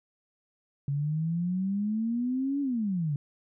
sine exponential two-way sweep, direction up then down, 138.59 to 286.6 to 138.59 Hz, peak -26 dBFS, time 0.88-3.16 s, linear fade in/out 2 ms, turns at 2.61 s, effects none

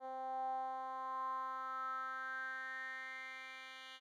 10% pulse tone with band-pass filter sweep, 261.6 Hz, C4, in tune, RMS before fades -44 dBFS, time 0-4 s, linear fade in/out 50 ms, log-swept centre 660 to 2800 Hz, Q 7.4, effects none

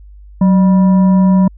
sine tone with frequency modulation, 186.9 Hz, F#3, 18 cents sharp, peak -6 dBFS, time 0.41-1.48 s, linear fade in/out 5 ms, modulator 788 Hz, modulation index 0.3, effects added 50 Hz sine -34 dBFS peak until 1.57 s

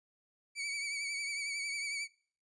sawtooth tone with vibrato, 2275 Hz, C#7, 44 cents sharp, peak -32 dBFS, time 0.55-2.08 s, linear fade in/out 50 ms, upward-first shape triangle, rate 11 Hz, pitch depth 55 cents each way, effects noise-tail reverb RT60 0.5 s tail -24 dB re dry + resampled to 22050 Hz

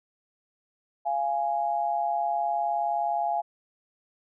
sine tone pair together, 691 / 830.6 Hz, F5 / G#5, -19 / 0 cents, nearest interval minor third, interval 319 cents, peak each -27 dBFS, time 1.05-3.42 s, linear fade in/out 20 ms, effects none

